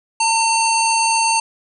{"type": "harmonic tone", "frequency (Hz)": 904, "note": "A5", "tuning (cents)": 47, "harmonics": [1, 3, 5, 7, 9, 10], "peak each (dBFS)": [-16, -21, -23, -24, -26, -26], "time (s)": [0.2, 1.4], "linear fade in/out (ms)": 5, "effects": []}